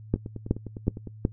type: two click trains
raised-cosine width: 3 ms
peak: -23 / -9 dBFS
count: 10 / 4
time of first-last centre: 0.16-1.073 / 0.14-1.251 s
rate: 9.86 / 2.7 Hz
effects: noise-tail reverb RT60 0.1 s tail -20 dB re dry + added 108 Hz sine -42 dBFS peak until 1.32 s